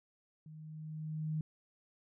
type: tone with level ramp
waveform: sine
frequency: 155.56 Hz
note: D#3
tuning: in tune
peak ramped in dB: -49 to -32 dBFS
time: 0.46-1.41 s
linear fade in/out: 2 ms
effects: none